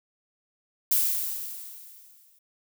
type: noise with exponential decay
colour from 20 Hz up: violet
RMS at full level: -21 dBFS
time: 0.91-2.39 s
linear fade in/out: 5 ms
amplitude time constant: 320 ms
effects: none